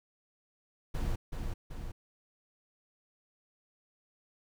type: noise with echo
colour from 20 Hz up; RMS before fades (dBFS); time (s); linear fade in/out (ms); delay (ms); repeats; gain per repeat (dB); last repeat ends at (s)
brown; -32; 0.94-1.16; 10; 380; 2; -4; 1.92
effects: none